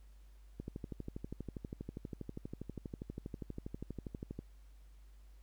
click train, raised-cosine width 3 ms, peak -29 dBFS, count 48, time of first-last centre 0.6-4.39 s, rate 12.4 Hz, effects added 50 Hz sine -55 dBFS peak until 5.42 s + pink hiss -73 dBFS RMS until 5.42 s

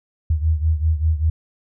sine beating tone pair, 77.78 / 82.88 Hz, D#2 / E2, 0 / +10 cents, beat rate 5.1 Hz, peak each -17 / -21 dBFS, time 0.3-1.3 s, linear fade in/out 5 ms, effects none

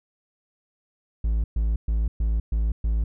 triangle tone bursts, 54.9 Hz, A1, 3 cents flat, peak -18 dBFS, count 6, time 1.24-3.04 s, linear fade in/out 5 ms, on 200 ms, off 120 ms, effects none

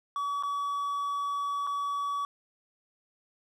triangle tone with dropouts, 1138 Hz, C#6, 45 cents sharp, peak -27 dBFS, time 0.16-2.25 s, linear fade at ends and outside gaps 1 ms, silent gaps 0.426-0.434 / 1.668-1.672 s, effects none

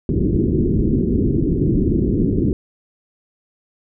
white low-pass noise, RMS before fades -17 dBFS, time 0.09-2.53 s, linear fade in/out 2 ms, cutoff 370 Hz, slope 48 dB/octave, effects none

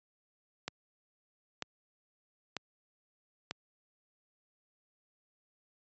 click train, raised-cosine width 0.2 ms, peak -18 dBFS, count 4, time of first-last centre 0.68-3.51 s, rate 1.06 Hz, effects high-pass 100 Hz 12 dB/octave + resampled to 16000 Hz

